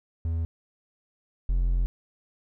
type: tone pair in turn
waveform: triangle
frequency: 82.41 / 43.66 Hz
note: E2 / F1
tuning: 0 / 0 cents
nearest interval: major seventh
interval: 1100 cents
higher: first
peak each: -23 / -19 dBFS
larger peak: second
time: 0.25-0.45 / 1.49-1.86 s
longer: second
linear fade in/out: 0 ms
effects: none